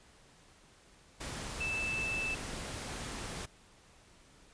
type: tone in noise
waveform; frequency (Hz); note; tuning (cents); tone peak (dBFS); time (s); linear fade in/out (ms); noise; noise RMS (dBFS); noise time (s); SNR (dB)
sine; 2637; E7; 0; -33; 1.6-2.35; 10; pink; -41; 1.2-3.46; +5
effects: pink hiss -61 dBFS RMS until 4.53 s + resampled to 22050 Hz